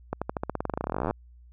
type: accelerating click train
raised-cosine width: 1 ms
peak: -14 dBFS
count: 30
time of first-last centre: 0.13-1.109 s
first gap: 86 ms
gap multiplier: 0.92
effects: added 60 Hz sine -49 dBFS peak until 1.52 s